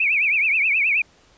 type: tone with vibrato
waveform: sine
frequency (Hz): 2419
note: D#7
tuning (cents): -49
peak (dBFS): -16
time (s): 0-1.02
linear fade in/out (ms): 5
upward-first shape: triangle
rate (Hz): 9.4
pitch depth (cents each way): 200
effects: pink hiss -55 dBFS RMS until 1.37 s + resampled to 16000 Hz